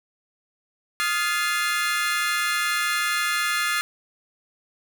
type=chord; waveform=30% pulse; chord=F dominant seventh; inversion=third; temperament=equal with one note detuned; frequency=1244.5 / 1396.9 / 1714.8 / 2093 Hz; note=Eb6 / F6 / A6 / C7; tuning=0 / 0 / -45 / 0 cents; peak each=-25 dBFS; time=1-3.81 s; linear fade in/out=0 ms; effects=none